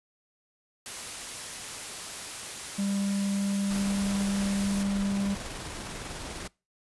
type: noise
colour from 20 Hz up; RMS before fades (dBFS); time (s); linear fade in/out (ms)
white; -38; 0.86-4.83; 0
type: tone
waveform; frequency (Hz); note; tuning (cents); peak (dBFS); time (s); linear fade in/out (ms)
triangle; 198.6; G3; +23; -24; 2.78-5.35; 10
type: noise with tremolo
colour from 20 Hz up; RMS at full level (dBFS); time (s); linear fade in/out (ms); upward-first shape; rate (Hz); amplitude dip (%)
pink; -37; 3.7-6.48; 10; square; 20; 25
effects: noise-tail reverb RT60 0.3 s tail -25 dB re dry + resampled to 24000 Hz